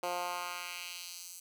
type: tone with high-pass filter sweep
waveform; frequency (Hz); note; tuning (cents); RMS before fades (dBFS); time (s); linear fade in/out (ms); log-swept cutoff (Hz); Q
10% pulse; 176.9; F3; +23; -40; 0.03-1.4; 5; 510 to 7800; 1.3
effects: none